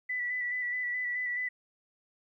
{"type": "tone with vibrato", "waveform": "sine", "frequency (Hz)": 1975.5, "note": "B6", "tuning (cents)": 0, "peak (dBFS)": -30, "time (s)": [0.09, 1.49], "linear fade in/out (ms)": 10, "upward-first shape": "square", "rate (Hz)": 4.7, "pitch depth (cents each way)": 21, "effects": ["12-bit"]}